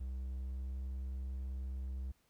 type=tone with pitch glide; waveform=triangle; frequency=64.4 to 65.3 Hz; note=C2 to C2; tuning=-27 to -3 cents; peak=-36 dBFS; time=0-2.12 s; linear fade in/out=10 ms; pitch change=+24 cents; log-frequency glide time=0.22-0.79 s; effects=pink hiss -74 dBFS RMS until 2.29 s